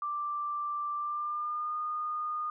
sine tone with pitch glide, 1177 to 1224.2 Hz, D6 to D#6, +3 to -28 cents, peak -31 dBFS, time 0.02-2.5 s, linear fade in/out 2 ms, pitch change +69 cents, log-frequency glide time 0.96-1.77 s, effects none

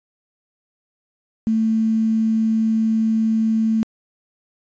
sine tone with quantisation, 221.9 Hz, A3, 15 cents sharp, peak -15 dBFS, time 1.47-3.83 s, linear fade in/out 0 ms, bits 7, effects resampled to 16000 Hz

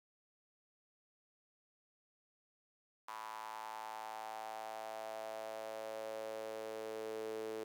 sawtooth tone with high-pass filter sweep, 110 Hz, A2, in tune, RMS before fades -45 dBFS, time 3.08-7.64 s, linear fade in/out 5 ms, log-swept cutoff 1000 to 410 Hz, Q 5.6, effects none

